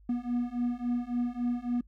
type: beating tone pair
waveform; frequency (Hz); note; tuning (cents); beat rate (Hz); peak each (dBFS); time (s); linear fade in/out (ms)
triangle; 240.6 / 244.2; B3 / B3; -45 / -19; 3.6; -30 / -29; 0.09-1.81; 5
effects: noise-tail reverb RT60 0.1 s tail -24 dB re dry + added 50 Hz sine -54 dBFS peak until 1.87 s